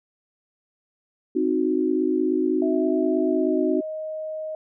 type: chord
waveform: sine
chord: C diminished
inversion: none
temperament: equal with one note detuned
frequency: 261.6 / 311.1 / 367.7 Hz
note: C4 / Eb4 / Gb4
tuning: 0 / 0 / -11 cents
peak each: -25 / -23 / -23 dBFS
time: 1.35-3.81 s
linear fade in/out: 10 ms
type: tone with pitch glide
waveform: sine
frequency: 652 to 625.4 Hz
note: E5 to D#5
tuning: -19 to +9 cents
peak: -28 dBFS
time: 2.62-4.55 s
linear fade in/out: 2 ms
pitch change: -72 cents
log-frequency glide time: 3.25-3.58 s
effects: none